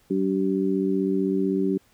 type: harmonic tone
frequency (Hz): 95.8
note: G2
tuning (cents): -39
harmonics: 2 / 3 / 4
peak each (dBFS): -25 / -25 / -25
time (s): 0.1-1.78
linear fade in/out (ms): 10
effects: pink hiss -61 dBFS RMS until 1.93 s